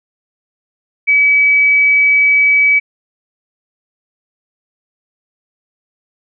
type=tone; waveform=sine; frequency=2284 Hz; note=D7; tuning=49 cents flat; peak=-7 dBFS; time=1.07-2.8 s; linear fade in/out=20 ms; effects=none